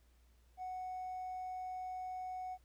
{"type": "tone with hard clipping", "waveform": "triangle", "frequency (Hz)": 740, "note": "F#5", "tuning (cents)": 0, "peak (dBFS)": -40, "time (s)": [0.57, 2.58], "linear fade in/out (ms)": 50, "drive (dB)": 2, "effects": ["added 60 Hz sine -65 dBFS peak until 2.64 s", "pink hiss -75 dBFS RMS until 2.64 s"]}